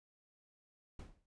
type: noise with exponential decay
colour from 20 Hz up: brown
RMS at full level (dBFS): -43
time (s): 0.99-1.26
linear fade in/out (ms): 5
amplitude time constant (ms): 57
effects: resampled to 22050 Hz